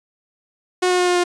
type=tone with pitch steps; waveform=sawtooth; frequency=363.9 / 361.4 / 358.9 / 356.4 / 353.9 Hz; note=F#4 / F#4 / F4 / F4 / F4; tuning=-29 / -41 / +47 / +35 / +23 cents; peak=-11 dBFS; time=0.82-1.24 s; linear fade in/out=10 ms; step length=84 ms; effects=resampled to 22050 Hz